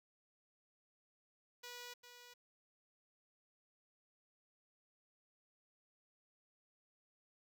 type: tone with echo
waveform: 5% pulse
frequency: 487.2 Hz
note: B4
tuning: 24 cents flat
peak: -37 dBFS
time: 1.63-1.94 s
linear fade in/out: 10 ms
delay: 400 ms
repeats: 1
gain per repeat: -8 dB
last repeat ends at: 2.34 s
effects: 13-bit